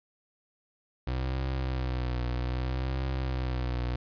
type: tone with vibrato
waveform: 30% pulse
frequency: 63.4 Hz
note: B1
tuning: 46 cents sharp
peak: -26 dBFS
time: 1.07-3.96 s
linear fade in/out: 5 ms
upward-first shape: triangle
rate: 0.63 Hz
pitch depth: 75 cents each way
effects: resampled to 11025 Hz